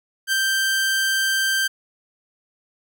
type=tone with ADSR envelope; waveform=sawtooth; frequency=1568 Hz; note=G6; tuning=in tune; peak=-13 dBFS; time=0.27-1.68 s; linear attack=55 ms; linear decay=6 ms; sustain=-2 dB; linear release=14 ms; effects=none